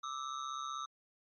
square ring-modulated tone, 1244.5 Hz, D#6, in tune, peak -36 dBFS, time 0.03-0.86 s, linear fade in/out 10 ms, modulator 67.9 Hz, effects MP3 32 kbps

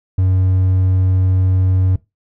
triangle tone, 93.4 Hz, F#2, 17 cents sharp, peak -9 dBFS, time 0.18-1.96 s, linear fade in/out 5 ms, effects noise-tail reverb RT60 0.2 s tail -19 dB re dry

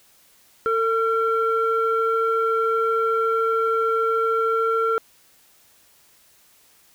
sine tone pair together, 450.2 / 1364 Hz, A4 / F6, +40 / -41 cents, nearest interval octave + perfect fifth, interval 1919 cents, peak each -20 dBFS, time 0.66-4.98 s, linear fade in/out 0 ms, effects tanh soft clip ceiling -12 dBFS + white hiss -56 dBFS RMS until 6.94 s

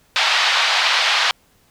white band-pass noise, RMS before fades -17 dBFS, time 0.16-1.31 s, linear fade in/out 0 ms, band 740 to 4200 Hz, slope 24 dB/octave, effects pink hiss -57 dBFS RMS until 1.7 s

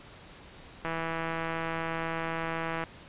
click train, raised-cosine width 0.5 ms, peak -18 dBFS, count 327, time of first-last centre 0.85-2.838 s, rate 164 Hz, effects pink hiss -50 dBFS RMS until 3.08 s + resampled to 8000 Hz

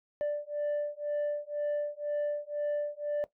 sine beating tone pair, 587.3 / 589.3 Hz, D5 / D5, 0 / +6 cents, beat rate 2 Hz, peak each -31 dBFS, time 0.21-3.24 s, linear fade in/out 0 ms, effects noise-tail reverb RT60 0.1 s tail -17 dB re dry + tanh soft clip ceiling -27 dBFS

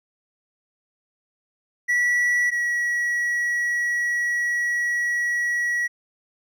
triangle tone pair in turn, 1945 / 1923.8 Hz, B6 / B6, -27 / -46 cents, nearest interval unison, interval 19 cents, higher first, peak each -16 / -19 dBFS, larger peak first, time 1.88-2.51 / 2.51-5.88 s, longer second, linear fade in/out 20 ms, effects none

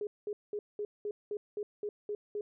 sine tone bursts, 415.3 Hz, G#4, in tune, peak -33 dBFS, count 10, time 0.01-2.41 s, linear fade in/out 2 ms, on 60 ms, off 200 ms, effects none

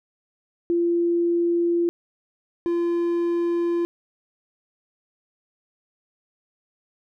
sine / triangle tone pair in turn, 343.1 / 343.1 Hz, F4 / F4, -31 / -31 cents, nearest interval unison, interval 0 cents, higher neither, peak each -18 dBFS, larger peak neither, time 0.7-1.89 / 2.66-3.85 s, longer neither, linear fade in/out 0 ms, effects none

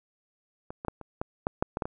clicks, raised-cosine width 1 ms, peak -24 / -22 / -14 / -27 / -16 / -12 / -10 / -16 / -15 / -19 dBFS, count 10, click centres 0.705 / 0.849 / 0.883 / 1.013 / 1.215 / 1.469 / 1.625 / 1.771 / 1.822 / 1.855 s, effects none

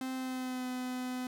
45% pulse tone with pitch glide, 260 to 252.6 Hz, C4 to B3, -11 to +39 cents, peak -35 dBFS, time 0.01-1.27 s, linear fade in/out 2 ms, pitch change -50 cents, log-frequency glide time 0.14-0.67 s, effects none

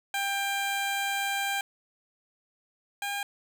15% pulse tone pair in turn, 794 / 805.5 Hz, G5 / G5, +22 / +47 cents, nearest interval unison, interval 25 cents, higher second, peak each -21 / -24 dBFS, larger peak first, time 0.14-1.61 / 3.02-3.23 s, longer first, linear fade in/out 2 ms, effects none

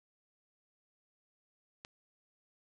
click, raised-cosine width 0.2 ms, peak -28 dBFS, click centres 1.849 s, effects resampled to 22050 Hz + 10-bit

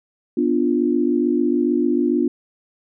sine chord, B diminished, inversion none, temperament equal, 246.9 / 293.7 / 349.2 Hz, B3 / D4 / F4, 0 / 0 / 0 cents, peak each -20 dBFS, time 0.37-2.28 s, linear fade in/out 5 ms, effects none

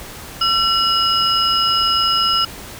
sine tone cluster, 1350 / 2905 / 5080 Hz, E6 / F#7 / D#8, +41 / -32 / +35 cents, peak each -18 dBFS, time 0.41-2.45 s, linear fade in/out 5 ms, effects pink hiss -34 dBFS RMS until 2.79 s

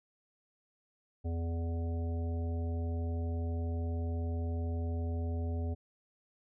harmonic tone with a mistuned harmonic, 83.7 Hz, E2, 27 cents sharp, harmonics 1 / 3 / 5 / 7 / 9, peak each -32 / -42 / -46 / -49 / -51 dBFS, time 1.24-5.75 s, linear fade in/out 20 ms, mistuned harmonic 9, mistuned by -28 cents, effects none

